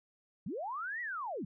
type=linear two-way sweep; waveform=sine; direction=up then down; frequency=140.2 to 1975.5 to 140.2 Hz; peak=-36 dBFS; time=0.46-1.45 s; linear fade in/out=5 ms; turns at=1.01 s; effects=none